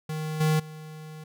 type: tone with level steps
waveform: square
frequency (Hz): 155.56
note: D#3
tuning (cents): 0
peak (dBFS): -30 / -21 / -40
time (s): 0.09-1.24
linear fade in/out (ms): 5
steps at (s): 0.4 / 0.59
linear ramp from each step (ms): 10
effects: none